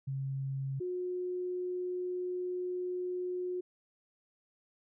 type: tone pair in turn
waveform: sine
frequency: 135.5 / 361.7 Hz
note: C#3 / F#4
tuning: -39 / -39 cents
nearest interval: octave + perfect fourth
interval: 1700 cents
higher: second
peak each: -33 / -33 dBFS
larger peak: neither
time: 0.07-0.8 / 0.8-3.61 s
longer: second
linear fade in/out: 10 ms
effects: none